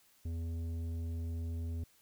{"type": "tone with tanh clipping", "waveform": "sine", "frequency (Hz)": 83, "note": "E2", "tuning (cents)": 12, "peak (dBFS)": -37, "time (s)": [0.25, 1.84], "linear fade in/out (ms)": 5, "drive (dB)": 10, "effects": ["white hiss -67 dBFS RMS until 2.01 s"]}